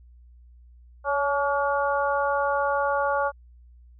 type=harmonic tone with a mistuned harmonic; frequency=284.4 Hz; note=C#4; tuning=45 cents sharp; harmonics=2 / 3 / 4 / 5; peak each=-25 / -27 / -28 / -29 dBFS; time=1.04-3.32 s; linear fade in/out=50 ms; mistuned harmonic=2; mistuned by=-20 cents; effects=added 60 Hz sine -48 dBFS peak until 3.99 s